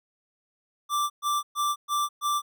square tone bursts, 1174.7 Hz, D6, in tune, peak -24 dBFS, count 5, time 0.89-2.42 s, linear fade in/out 50 ms, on 210 ms, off 120 ms, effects none

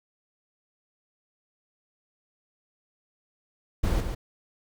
brown noise with echo, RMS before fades -24 dBFS, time 3.83-4.01 s, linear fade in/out 10 ms, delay 140 ms, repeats 1, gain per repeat -6 dB, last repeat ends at 4.15 s, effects none

